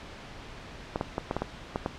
clicks, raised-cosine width 1 ms, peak -14 dBFS, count 8, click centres 0.959 / 1.011 / 1.181 / 1.311 / 1.366 / 1.42 / 1.759 / 1.861 s, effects pink hiss -44 dBFS RMS until 1.98 s + low-pass 4000 Hz 12 dB/octave

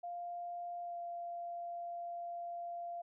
sine tone with pitch glide, 698.5 to 691.7 Hz, F5 to F5, 0 to -17 cents, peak -40 dBFS, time 0.03-3.02 s, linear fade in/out 10 ms, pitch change -17 cents, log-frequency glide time 0.82-0.97 s, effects none

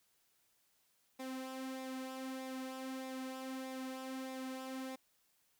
sawtooth tone with flanger, 261.6 Hz, C4, in tune, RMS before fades -44 dBFS, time 1.19-4.96 s, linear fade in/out 10 ms, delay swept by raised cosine 0.66 to 3.36 ms, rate 1.6 Hz, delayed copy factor -0.55, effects white hiss -75 dBFS RMS until 5.59 s

